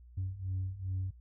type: beating tone pair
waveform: sine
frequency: 92.5 / 95 Hz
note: F#2 / F#2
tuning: 0 / +46 cents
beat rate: 2.5 Hz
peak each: -37 / -34 dBFS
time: 0.17-1.11 s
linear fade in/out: 10 ms
effects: tanh soft clip ceiling -29 dBFS + added 60 Hz sine -52 dBFS peak until 1.2 s